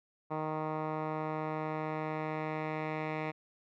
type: tone with low-pass filter sweep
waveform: 10% pulse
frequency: 155.56 Hz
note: D#3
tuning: in tune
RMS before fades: -36 dBFS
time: 0.3-3.32 s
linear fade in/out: 20 ms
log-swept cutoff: 1200 to 2100 Hz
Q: 2
effects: none